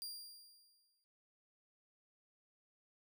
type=tone with exponential decay; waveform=sawtooth; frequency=4780 Hz; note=D8; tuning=30 cents sharp; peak=-39 dBFS; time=0.02-1.04 s; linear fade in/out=0 ms; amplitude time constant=220 ms; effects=none